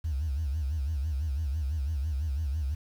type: tone with vibrato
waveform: sine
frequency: 73.2 Hz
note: D2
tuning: 5 cents flat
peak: -26 dBFS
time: 0.04-2.75 s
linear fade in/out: 10 ms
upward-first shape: sine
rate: 6 Hz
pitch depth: 190 cents each way
effects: tanh soft clip ceiling -24 dBFS + 9-bit